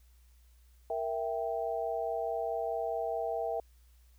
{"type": "chord", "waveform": "sine", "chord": "E diminished", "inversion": "second", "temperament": "equal", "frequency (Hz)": [466.2, 659.3, 784], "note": ["Bb4", "E5", "G5"], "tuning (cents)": [0, 0, 0], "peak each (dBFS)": [-36, -34, -37], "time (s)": [0.9, 3.6], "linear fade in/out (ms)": 2, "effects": ["added 60 Hz sine -58 dBFS peak until 4.18 s", "white hiss -71 dBFS RMS until 4.18 s"]}